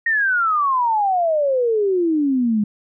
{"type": "exponential sweep", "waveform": "sine", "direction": "down", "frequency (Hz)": [1876, 203.7], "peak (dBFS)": -15, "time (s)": [0.06, 2.64], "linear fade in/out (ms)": 5, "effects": []}